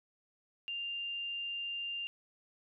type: tone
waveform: sine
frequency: 2794 Hz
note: F7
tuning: in tune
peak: -36 dBFS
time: 0.68-2.07 s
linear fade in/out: 0 ms
effects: none